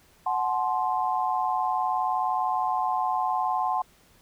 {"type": "chord", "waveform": "sine", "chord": "F# diminished", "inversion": "none", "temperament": "equal with one note detuned", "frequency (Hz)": [740, 859.4, 1046.5], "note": ["F#5", "A5", "C6"], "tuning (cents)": [0, -41, 0], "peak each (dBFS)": [-27, -28, -28], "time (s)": [0.26, 3.82], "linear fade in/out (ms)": 5, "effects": ["pink hiss -59 dBFS RMS until 4.21 s"]}